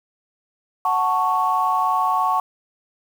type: chord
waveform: sine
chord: F# minor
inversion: none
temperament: equal with one note detuned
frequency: 740 / 883.1 / 1108.7 Hz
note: F#5 / A5 / C#6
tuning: 0 / +6 / 0 cents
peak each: -22 / -22 / -19 dBFS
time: 0.85-2.4 s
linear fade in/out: 2 ms
effects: tanh soft clip ceiling -7 dBFS + 7-bit